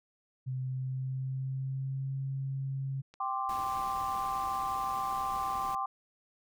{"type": "tone with pitch glide", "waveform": "sine", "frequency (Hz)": [129.4, 135.21], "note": ["C3", "C#3"], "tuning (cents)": [-19, -43], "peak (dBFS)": -32, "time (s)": [0.46, 3.02], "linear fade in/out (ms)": 20, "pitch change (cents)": 76, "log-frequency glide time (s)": [0.62, 2.16]}
{"type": "clicks", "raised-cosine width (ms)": 0.2, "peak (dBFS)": -36, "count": 2, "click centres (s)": [3.14, 3.681]}
{"type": "chord", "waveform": "sine", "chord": "G suspended fourth", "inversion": "none", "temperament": "equal", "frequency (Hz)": [784, 1046.5, 1174.7], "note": ["G5", "C6", "D6"], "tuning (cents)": [0, 0, 0], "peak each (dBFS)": -35, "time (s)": [3.2, 5.86], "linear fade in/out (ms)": 5}
{"type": "noise", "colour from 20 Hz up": "pink", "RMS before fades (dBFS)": -47, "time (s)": [3.49, 5.75], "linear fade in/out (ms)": 2}
{"effects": []}